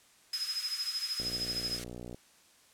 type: tone with tremolo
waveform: sine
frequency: 5090 Hz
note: D#8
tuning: 39 cents sharp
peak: -29 dBFS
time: 0.33-1.79 s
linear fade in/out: 5 ms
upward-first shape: triangle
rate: 13 Hz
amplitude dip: 85%
type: high-pass noise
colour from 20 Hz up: white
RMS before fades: -41 dBFS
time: 0.33-1.84 s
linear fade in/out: 2 ms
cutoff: 1200 Hz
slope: 48 dB/octave
type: click train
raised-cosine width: 2 ms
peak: -30 dBFS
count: 58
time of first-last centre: 1.2-2.145 s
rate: 60.3 Hz
effects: white hiss -62 dBFS RMS until 2.73 s + low-pass 10000 Hz 12 dB/octave